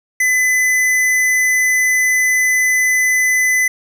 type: tone with hard clipping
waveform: sine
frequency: 2012 Hz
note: B6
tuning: 32 cents sharp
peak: -13 dBFS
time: 0.2-3.68 s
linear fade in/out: 5 ms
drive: 15 dB
effects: none